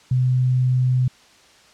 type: tone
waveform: sine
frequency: 127.2 Hz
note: C3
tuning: 48 cents flat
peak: -15 dBFS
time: 0.11-1.08 s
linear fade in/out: 5 ms
effects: white hiss -51 dBFS RMS until 1.73 s + low-pass 6000 Hz 12 dB/octave